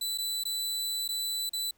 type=tone with dropouts; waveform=sawtooth; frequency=3985 Hz; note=B7; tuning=15 cents sharp; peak=-27 dBFS; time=0.01-1.71 s; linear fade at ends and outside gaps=5 ms; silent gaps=0.177-0.183 / 0.437-0.452 / 1.079-1.088 / 1.494-1.532 s; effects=pink hiss -68 dBFS RMS until 1.77 s